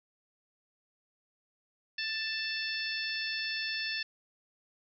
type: harmonic tone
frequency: 883 Hz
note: A5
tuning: 6 cents sharp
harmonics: 2 / 3 / 4 / 5 / 6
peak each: -37 / -38 / -41 / -39 / -40 dBFS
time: 1.98-4.03 s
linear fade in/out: 5 ms
effects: none